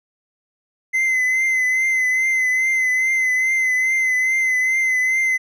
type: tone with vibrato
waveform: triangle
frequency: 2050 Hz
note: C7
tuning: 36 cents flat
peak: -14 dBFS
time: 0.93-5.38 s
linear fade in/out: 20 ms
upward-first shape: triangle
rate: 2.4 Hz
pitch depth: 42 cents each way
effects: none